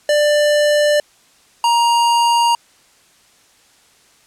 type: tone pair in turn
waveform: square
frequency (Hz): 592 / 939.7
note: D5 / A#5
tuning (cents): +14 / +14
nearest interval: minor sixth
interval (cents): 800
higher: second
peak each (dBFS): -12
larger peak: neither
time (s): 0.09-1 / 1.64-2.55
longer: neither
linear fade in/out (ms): 2
effects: white hiss -52 dBFS RMS until 4.26 s + low-pass 9000 Hz 12 dB/octave